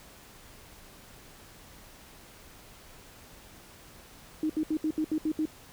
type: tone bursts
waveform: sine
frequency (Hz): 311.1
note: D#4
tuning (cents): 0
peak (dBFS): -25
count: 8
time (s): 4.43-5.455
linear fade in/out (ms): 2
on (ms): 66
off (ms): 71
effects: pink hiss -52 dBFS RMS until 5.72 s